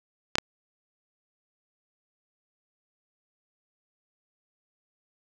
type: clicks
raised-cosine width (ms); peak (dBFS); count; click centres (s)
0.2; -4; 2; 0.355 / 0.384
effects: none